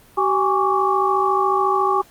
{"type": "tone cluster", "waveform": "sine", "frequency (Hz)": [382.9, 821, 1111, 1165], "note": ["G4", "G#5", "C#6", "D6"], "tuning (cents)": [-41, -20, 4, -14], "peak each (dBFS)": -21, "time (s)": [0.17, 2.02], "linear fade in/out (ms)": 10, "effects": ["pink hiss -50 dBFS RMS until 2.1 s", "Opus 32 kbps"]}